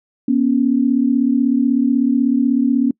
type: tone pair together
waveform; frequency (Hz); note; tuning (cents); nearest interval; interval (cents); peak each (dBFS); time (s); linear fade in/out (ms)
sine; 241.5 / 277.7; B3 / C#4; -39 / +3; major second; 242; -15; 0.28-2.91; 5
effects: noise-tail reverb RT60 0.1 s tail -26 dB re dry